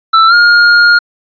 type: tone with pitch glide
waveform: square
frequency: 1325 to 1420.1 Hz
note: E6 to F6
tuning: +9 to +29 cents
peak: -4 dBFS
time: 0.13-0.99 s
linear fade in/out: 10 ms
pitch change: +120 cents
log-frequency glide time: 0.27-0.34 s
effects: resampled to 11025 Hz